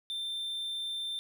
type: tone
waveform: triangle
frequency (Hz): 3572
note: A7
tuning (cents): +25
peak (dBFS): -32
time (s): 0.1-1.19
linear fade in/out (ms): 0
effects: none